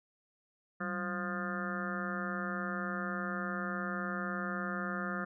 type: harmonic tone with a mistuned harmonic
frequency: 176.5 Hz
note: F3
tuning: 19 cents sharp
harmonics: 1 / 2 / 3 / 4 / 6 / 7 / 8 / 9 / 10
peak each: -38 / -46 / -45 / -47 / -50 / -41 / -41 / -46 / -44 dBFS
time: 0.8-5.25 s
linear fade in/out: 10 ms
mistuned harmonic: 1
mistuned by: +140 cents
effects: none